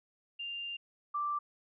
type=tone pair in turn; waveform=sine; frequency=2794 / 1174.7 Hz; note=F7 / D6; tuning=0 / 0 cents; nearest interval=octave + minor third; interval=1500 cents; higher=first; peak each=-37 / -31 dBFS; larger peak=second; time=0.39-0.77 / 1.14-1.39 s; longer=first; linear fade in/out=10 ms; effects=none